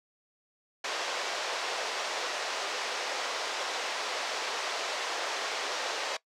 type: band-pass noise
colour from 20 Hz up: pink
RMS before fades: -34 dBFS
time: 0.84-6.17 s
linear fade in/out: 5 ms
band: 480 to 6200 Hz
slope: 24 dB/octave
effects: noise-tail reverb RT60 0.1 s tail -20 dB re dry